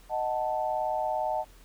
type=chord; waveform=sine; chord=D# diminished; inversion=none; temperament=equal; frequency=622.3 / 740 / 880 Hz; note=D#5 / F#5 / A5; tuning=0 / 0 / 0 cents; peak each=-31 dBFS; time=0.09-1.45 s; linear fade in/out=50 ms; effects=added 42 Hz sine -54 dBFS peak until 1.64 s + pink hiss -58 dBFS RMS until 1.64 s